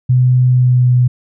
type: tone with pitch glide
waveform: sine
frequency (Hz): 126.3 to 124.42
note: B2 to B2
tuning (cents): +39 to +13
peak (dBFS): -7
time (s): 0.09-1.08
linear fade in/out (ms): 10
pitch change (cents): -26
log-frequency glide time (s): 0.47-0.95
effects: none